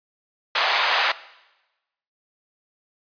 pink band-pass noise, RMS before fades -21 dBFS, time 0.55-1.12 s, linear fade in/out 5 ms, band 720 to 4400 Hz, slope 24 dB/octave, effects noise-tail reverb RT60 1.0 s tail -18 dB re dry + resampled to 11025 Hz

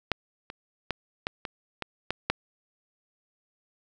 clicks, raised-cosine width 0.3 ms, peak -8 / -22 / -12 / -12 / -17 / -15 / -11 / -7 dBFS, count 8, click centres 0.117 / 0.501 / 0.907 / 1.269 / 1.452 / 1.823 / 2.106 / 2.3 s, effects none

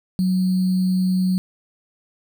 sine tone with sample-and-hold, 185 Hz, F#3, in tune, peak -16 dBFS, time 0.19-1.38 s, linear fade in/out 0 ms, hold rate 4410 Hz, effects none

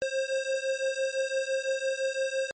square beating tone pair, 530 / 535.9 Hz, C5 / C5, +22 / +41 cents, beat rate 5.9 Hz, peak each -31 dBFS, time 0.02-2.51 s, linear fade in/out 0 ms, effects MP3 32 kbps

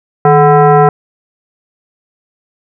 sine tone with frequency modulation, 155.56 Hz, D#3, in tune, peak -3 dBFS, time 0.25-0.89 s, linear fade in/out 2 ms, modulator 586 Hz, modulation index 1.6, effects none

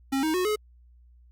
square tone with pitch steps, 270.7 / 314.6 / 365.5 / 424.8 Hz, C#4 / D#4 / F#4 / G#4, -41 / +19 / -21 / +39 cents, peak -24 dBFS, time 0.12-0.56 s, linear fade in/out 10 ms, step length 110 ms, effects added 60 Hz sine -52 dBFS peak until 1.31 s + Opus 48 kbps

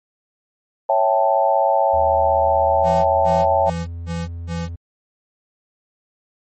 sine chord, A dominant seventh, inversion first, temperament equal, 554.4 / 659.3 / 784 / 880 Hz, C#5 / E5 / G5 / A5, 0 / 0 / 0 / 0 cents, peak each -19 dBFS, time 0.89-3.7 s, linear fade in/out 5 ms
triangle tone with pitch glide, 77.78 to 84.82 Hz, D#2 to E2, 0 to +50 cents, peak -25 dBFS, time 1.93-4.76 s, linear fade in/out 10 ms, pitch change +150 cents, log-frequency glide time 2.57-3.8 s
square tone bursts, 168.5 Hz, E3, 38 cents sharp, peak -24 dBFS, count 5, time 2.83-4.69 s, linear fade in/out 50 ms, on 220 ms, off 190 ms
effects MP3 32 kbps

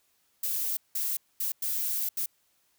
violet noise bursts at uneven times, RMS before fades -30 dBFS, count 5, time 0.43-0.77 / 0.95-1.17 / 1.4-1.52 / 1.62-2.09 / 2.17-2.26 s, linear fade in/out 5 ms, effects white hiss -70 dBFS RMS until 2.78 s

